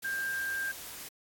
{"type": "tone in noise", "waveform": "sine", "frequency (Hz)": 1591, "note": "G6", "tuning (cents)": 25, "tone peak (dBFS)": -31, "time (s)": [0.04, 0.72], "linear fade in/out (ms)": 10, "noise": "white", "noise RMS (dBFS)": -44, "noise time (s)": [0.02, 1.09], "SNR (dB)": 10, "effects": ["AAC 64 kbps"]}